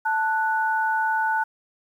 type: tone pair together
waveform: sine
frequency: 881.3 / 1477 Hz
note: A5 / F#6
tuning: +3 / -3 cents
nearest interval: major sixth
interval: 894 cents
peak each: -22 / -24 dBFS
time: 0.05-1.44 s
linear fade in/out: 10 ms
effects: 9-bit